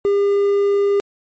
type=tone; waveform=triangle; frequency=402.4 Hz; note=G4; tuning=45 cents sharp; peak=-11 dBFS; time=0.05-1 s; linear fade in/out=0 ms; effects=MP3 32 kbps